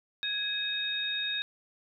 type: tone cluster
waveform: sine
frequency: 1661 / 2535 / 3729 Hz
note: G#6 / D#7 / A#7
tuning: 0 / +32 / 0 cents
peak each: -36 / -38 / -31 dBFS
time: 0.23-1.42 s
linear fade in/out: 0 ms
effects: none